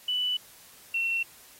sine tone pair in turn, 2978 / 2715 Hz, F#7 / F7, +11 / -50 cents, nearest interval major second, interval 161 cents, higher first, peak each -25 dBFS, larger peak neither, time 0.08-0.37 / 0.94-1.23 s, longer neither, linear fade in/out 5 ms, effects white hiss -53 dBFS RMS until 1.59 s + AAC 48 kbps

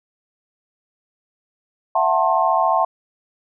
sine chord, F# half-diminished seventh, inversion third, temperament just, 666 / 740 / 888 / 1065.6 Hz, E5 / F#5 / A5 / C6, +18 / 0 / +16 / +31 cents, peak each -20 dBFS, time 1.95-2.85 s, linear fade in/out 5 ms, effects none

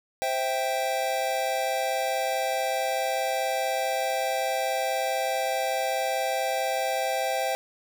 square chord, C major, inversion none, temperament equal, 523.3 / 659.3 / 784 Hz, C5 / E5 / G5, 0 / 0 / 0 cents, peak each -31 / -31 / -29 dBFS, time 0.22-7.55 s, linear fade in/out 0 ms, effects none

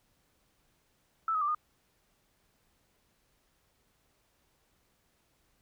sine tone with pitch steps, 1317 / 1260 / 1174 / 1225 Hz, E6 / D#6 / D6 / D#6, -2 / +21 / -1 / -27 cents, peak -27 dBFS, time 1.28-1.548 s, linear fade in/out 2 ms, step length 67 ms, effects pink hiss -72 dBFS RMS until 5.61 s

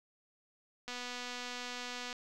click train, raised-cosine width 0.2 ms, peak -25 dBFS, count 308, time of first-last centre 0.88-2.128 s, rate 246 Hz, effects none

